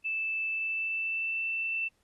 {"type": "tone with pitch glide", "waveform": "sine", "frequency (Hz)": [2637, 2668], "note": ["E7", "E7"], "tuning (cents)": [0, 20], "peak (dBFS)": -29, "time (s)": [0.04, 1.89], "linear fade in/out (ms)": 20, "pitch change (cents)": 20, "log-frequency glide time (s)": [0.5, 1.45], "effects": ["pink hiss -73 dBFS RMS until 2.03 s", "AAC 32 kbps"]}